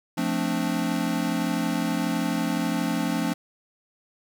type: chord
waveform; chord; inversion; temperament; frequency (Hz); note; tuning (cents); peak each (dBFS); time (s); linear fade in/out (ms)
square; D minor seventh; first; equal; 174.61 / 220 / 261.6 / 293.7; F3 / A3 / C4 / D4; 0 / 0 / 0 / 0; -30; 0.17-3.34; 10
effects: 10-bit